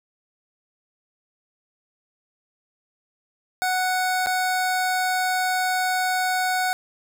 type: tone with dropouts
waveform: 25% pulse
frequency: 740 Hz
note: F#5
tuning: in tune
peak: -17 dBFS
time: 3.62-6.73 s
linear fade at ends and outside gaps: 0 ms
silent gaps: 4.261-4.27 s
effects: none